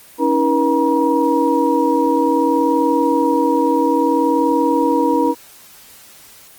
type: tone cluster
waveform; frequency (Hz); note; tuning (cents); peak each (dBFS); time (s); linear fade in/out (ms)
sine; 279.9 / 320.5 / 480.8 / 952; C#4 / E4 / B4 / A#5; +17 / -49 / -46 / +36; -18; 0.18-5.35; 50
effects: white hiss -43 dBFS RMS until 6.58 s + Opus 24 kbps